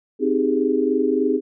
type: chord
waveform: sine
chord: Ab major seventh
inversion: first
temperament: equal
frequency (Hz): 261.6 / 311.1 / 392 / 415.3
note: C4 / Eb4 / G4 / Ab4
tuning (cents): 0 / 0 / 0 / 0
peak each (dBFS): -22 / -23 / -23 / -21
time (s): 0.19-1.41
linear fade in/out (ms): 50
effects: none